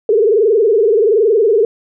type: tone with frequency modulation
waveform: sine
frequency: 431.7 Hz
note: A4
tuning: 33 cents flat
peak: -8 dBFS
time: 0.09-1.65 s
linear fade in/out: 2 ms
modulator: 21.3 Hz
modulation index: 1.8
effects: none